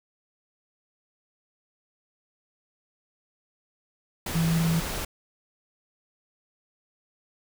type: tone in noise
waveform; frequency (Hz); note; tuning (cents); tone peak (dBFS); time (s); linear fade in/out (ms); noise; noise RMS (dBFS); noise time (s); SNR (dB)
sine; 164.81; E3; 0; -21; 4.35-4.8; 5; pink; -32; 4.26-5.05; +8
effects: none

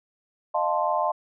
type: chord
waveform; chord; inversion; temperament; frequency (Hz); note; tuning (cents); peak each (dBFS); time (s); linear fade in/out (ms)
sine; F dominant seventh; third; equal with one note detuned; 613.3 / 698.5 / 880 / 1046.5; Eb5 / F5 / A5 / C6; -25 / 0 / 0 / 0; -27; 0.54-1.12; 10
effects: none

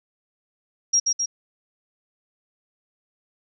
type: tone with echo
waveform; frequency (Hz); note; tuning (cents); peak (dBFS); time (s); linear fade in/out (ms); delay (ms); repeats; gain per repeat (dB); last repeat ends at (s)
sine; 5630; F8; +13; -15; 0.93-1; 10; 130; 2; -3; 1.26
effects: none

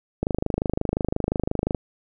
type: click train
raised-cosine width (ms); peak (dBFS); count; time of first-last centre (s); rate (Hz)
2; -9; 40; 0.23-1.748; 25.7
effects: none

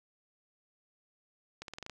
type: accelerating click train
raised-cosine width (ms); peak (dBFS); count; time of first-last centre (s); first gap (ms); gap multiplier
0.2; -25; 7; 1.62-1.897; 62; 0.88
effects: none

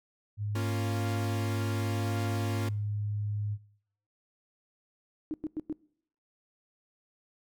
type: tone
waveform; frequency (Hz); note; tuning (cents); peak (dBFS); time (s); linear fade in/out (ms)
sine; 104; G#2; +3; -30; 0.37-3.58; 50
type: chord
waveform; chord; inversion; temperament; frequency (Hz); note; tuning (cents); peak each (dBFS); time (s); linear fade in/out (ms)
sawtooth; Bb minor; none; equal; 233.1 / 277.2 / 349.2; Bb3 / Db4 / F4; 0 / 0 / 0; -34; 0.55-2.69; 5
type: tone bursts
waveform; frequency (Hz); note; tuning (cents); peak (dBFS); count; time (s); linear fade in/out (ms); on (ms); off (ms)
sine; 309.8; D#4; -7; -30; 4; 5.31-5.726; 0; 29; 100
effects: noise-tail reverb RT60 0.7 s tail -24 dB re dry

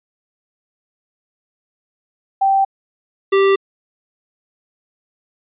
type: tone pair in turn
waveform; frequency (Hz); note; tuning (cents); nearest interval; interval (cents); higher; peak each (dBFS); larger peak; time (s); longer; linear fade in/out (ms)
sine / square; 780 / 391.4; G5 / G4; -9 / -3; octave; 1194; first; -11; neither; 2.41-2.65 / 3.32-3.56; neither; 10
effects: resampled to 8000 Hz

